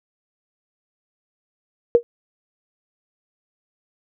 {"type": "tone with exponential decay", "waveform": "sine", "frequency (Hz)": 474, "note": "A#4", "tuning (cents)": 29, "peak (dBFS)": -5, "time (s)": [1.95, 2.03], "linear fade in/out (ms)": 0, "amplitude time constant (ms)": 17, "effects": []}